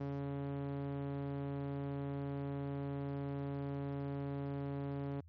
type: tone with band-pass filter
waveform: sawtooth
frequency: 140 Hz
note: C#3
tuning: 18 cents sharp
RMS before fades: -40 dBFS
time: 0-5.21 s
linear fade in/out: 10 ms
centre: 300 Hz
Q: 0.65
effects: added 83 Hz sine -55 dBFS peak until 5.28 s + MP3 32 kbps